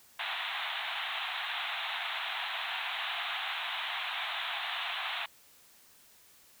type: band-pass noise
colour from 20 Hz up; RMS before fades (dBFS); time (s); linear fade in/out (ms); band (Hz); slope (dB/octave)
white; -36; 0.19-5.26; 5; 670 to 3800; 96
effects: white hiss -60 dBFS RMS until 6.6 s